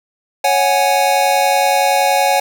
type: chord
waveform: square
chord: C# suspended fourth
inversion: none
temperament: equal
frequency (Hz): 554.4 / 740 / 830.6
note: C#5 / F#5 / G#5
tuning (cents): 0 / 0 / 0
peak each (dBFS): -18 / -16 / -16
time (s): 0.44-2.4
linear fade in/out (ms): 5
effects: none